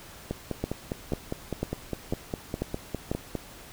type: two click trains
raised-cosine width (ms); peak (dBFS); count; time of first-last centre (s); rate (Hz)
2; -16 / -14; 16 / 6; 0.31-3.353 / 0.64-3.115; 4.93 / 2.02
effects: pink hiss -47 dBFS RMS until 3.72 s